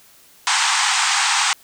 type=band-pass noise; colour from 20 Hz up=pink; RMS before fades=-18 dBFS; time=0.47-1.53 s; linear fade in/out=0 ms; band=780 to 8800 Hz; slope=96 dB/octave; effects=white hiss -50 dBFS RMS until 1.63 s